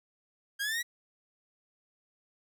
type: exponential sweep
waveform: sawtooth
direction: up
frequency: 1597 to 1957 Hz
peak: -27 dBFS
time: 0.59-0.83 s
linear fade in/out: 20 ms
effects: none